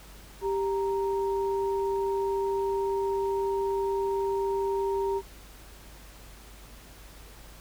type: tone pair together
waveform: sine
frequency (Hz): 392.6 / 932.3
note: G4 / A#5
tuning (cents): +3 / 0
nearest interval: octave + minor third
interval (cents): 1497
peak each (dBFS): -26 / -32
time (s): 0.41-5.22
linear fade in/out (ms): 50
effects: added 50 Hz sine -49 dBFS peak until 7.6 s + pink hiss -51 dBFS RMS until 7.6 s